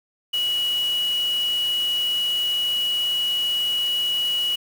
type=tone in noise; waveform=sine; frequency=2925 Hz; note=F#7; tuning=21 cents flat; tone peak=-20 dBFS; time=0.33-4.56 s; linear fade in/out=10 ms; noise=white; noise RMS=-37 dBFS; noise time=0.33-4.56 s; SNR=+14 dB; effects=none